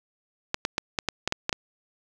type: clicks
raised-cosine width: 0.2 ms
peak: -7 dBFS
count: 9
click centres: 0.544 / 0.651 / 0.781 / 0.988 / 1.087 / 1.276 / 1.324 / 1.494 / 1.528 s
effects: none